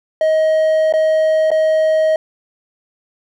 triangle tone with dropouts, 630 Hz, D#5, 21 cents sharp, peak -9 dBFS, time 0.21-2.16 s, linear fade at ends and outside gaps 2 ms, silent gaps 0.925-0.937 / 1.505-1.515 s, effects none

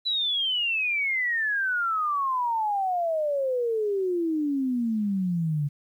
sine exponential sweep, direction down, 4000 to 141.2 Hz, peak -23 dBFS, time 0.05-5.69 s, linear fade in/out 20 ms, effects 10-bit

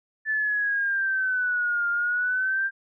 sine exponential two-way sweep, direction down then up, 1755 to 1400 to 1593 Hz, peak -22 dBFS, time 0.25-2.71 s, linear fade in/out 50 ms, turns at 1.89 s, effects none

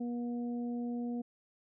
harmonic tone, 240 Hz, B3, 49 cents flat, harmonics 1 / 2 / 3, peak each -34 / -45 / -50 dBFS, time 0-1.22 s, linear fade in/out 10 ms, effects none

